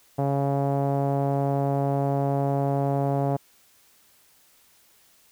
sawtooth tone with low-pass filter, 139.3 Hz, C#3, 9 cents sharp, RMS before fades -24 dBFS, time 0.18-3.37 s, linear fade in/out 10 ms, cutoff 710 Hz, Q 3, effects white hiss -59 dBFS RMS until 5.31 s

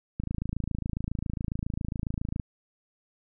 click train, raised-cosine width 5 ms, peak -18 dBFS, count 61, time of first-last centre 0.2-2.398 s, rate 27.3 Hz, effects none

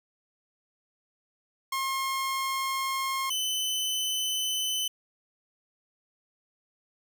sawtooth tone pair in turn, 1072 / 3032 Hz, C6 / F#7, +42 / +42 cents, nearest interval octave + tritone, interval 1800 cents, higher second, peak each -24 dBFS, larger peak neither, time 1.72-3.3 / 3.3-4.88 s, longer neither, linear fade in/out 5 ms, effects none

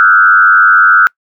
sine tone with frequency modulation, 1416 Hz, F6, 23 cents sharp, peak -3 dBFS, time 0-1.07 s, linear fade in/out 0 ms, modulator 93.7 Hz, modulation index 1.3, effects noise-tail reverb RT60 0.1 s tail -26 dB re dry

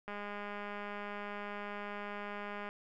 click train, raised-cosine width 0.5 ms, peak -28 dBFS, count 536, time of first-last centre 0.08-2.69 s, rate 205 Hz, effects none

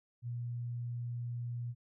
sine tone, 120 Hz, B2, 49 cents flat, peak -36 dBFS, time 0.22-1.75 s, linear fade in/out 50 ms, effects none

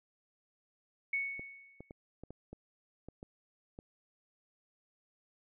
sine tone with exponential decay, 2217 Hz, C#7, in tune, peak -29 dBFS, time 1.13-1.92 s, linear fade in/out 5 ms, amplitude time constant 170 ms
clicks, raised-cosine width 2 ms, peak -33 dBFS, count 9, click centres 1.395 / 1.806 / 1.909 / 2.236 / 2.306 / 2.53 / 3.086 / 3.229 / 3.789 s
effects none

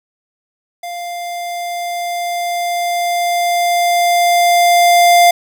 square tone with level ramp, 698 Hz, F5, 1 cent flat, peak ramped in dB -24 to -6 dBFS, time 0.83-5.31 s, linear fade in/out 5 ms, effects 8-bit

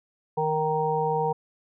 harmonic tone with a mistuned harmonic, 155.56 Hz, D#3, in tune, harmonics 1 / 3 / 5 / 6, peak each -31 / -26 / -28 / -28 dBFS, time 0.37-1.33 s, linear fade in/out 10 ms, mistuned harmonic 1, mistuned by +16 cents, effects none

